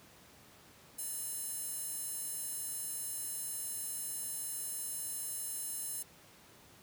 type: tone with high-pass filter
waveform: square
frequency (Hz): 587.3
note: D5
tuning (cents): 0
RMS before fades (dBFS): -40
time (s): 0.98-6.03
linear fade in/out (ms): 10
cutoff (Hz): 10000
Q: 2
effects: pink hiss -59 dBFS RMS until 6.82 s + high-pass 80 Hz 12 dB/octave